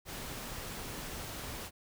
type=noise; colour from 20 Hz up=pink; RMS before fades=-42 dBFS; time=0.05-1.71 s; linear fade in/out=50 ms; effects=none